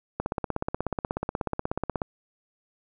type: click train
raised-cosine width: 1 ms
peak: -13 dBFS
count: 31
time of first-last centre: 0.2-2.018 s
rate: 16.5 Hz
effects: none